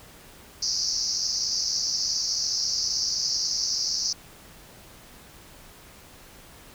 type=band-pass noise; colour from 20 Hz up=white; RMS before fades=-27 dBFS; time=0.62-4.13 s; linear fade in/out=5 ms; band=4600 to 6000 Hz; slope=96 dB/octave; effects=pink hiss -49 dBFS RMS until 6.74 s